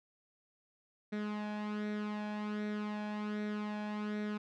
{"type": "tone with flanger", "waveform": "sawtooth", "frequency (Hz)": 210, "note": "G#3", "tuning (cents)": 19, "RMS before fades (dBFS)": -38, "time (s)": [1.12, 4.38], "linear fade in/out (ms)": 10, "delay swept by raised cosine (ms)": [0.51, 1.22], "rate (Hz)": 1.3, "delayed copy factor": 0.6, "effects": ["low-pass 3000 Hz 12 dB/octave"]}